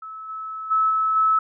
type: tone with level steps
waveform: sine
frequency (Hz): 1300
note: E6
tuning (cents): -24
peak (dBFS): -33 / -29 / -16 / -18 / -15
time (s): 0.02-1.39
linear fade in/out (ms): 5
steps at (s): 0.28 / 0.7 / 0.89 / 1.15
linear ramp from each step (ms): 20
effects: none